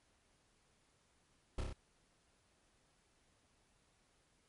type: noise with echo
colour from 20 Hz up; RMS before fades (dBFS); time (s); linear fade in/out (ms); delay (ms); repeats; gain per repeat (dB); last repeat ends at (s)
brown; -36; 1.58-1.61; 5; 30; 4; -2; 1.73
effects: pink hiss -74 dBFS RMS until 4.48 s + MP3 48 kbps